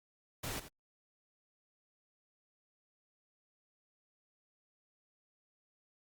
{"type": "noise with echo", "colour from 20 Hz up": "pink", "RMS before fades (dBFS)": -40, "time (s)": [0.43, 0.6], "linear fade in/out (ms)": 10, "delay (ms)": 87, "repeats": 1, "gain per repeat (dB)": -12, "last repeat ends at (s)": 0.687, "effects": ["Opus 48 kbps"]}